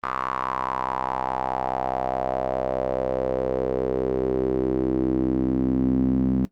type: tone with band-pass filter sweep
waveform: sawtooth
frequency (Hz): 64.8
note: C2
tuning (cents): -16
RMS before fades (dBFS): -24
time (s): 0.03-6.45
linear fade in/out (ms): 0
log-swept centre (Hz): 1200 to 230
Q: 4.9
effects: noise-tail reverb RT60 0.1 s tail -17 dB re dry + Opus 32 kbps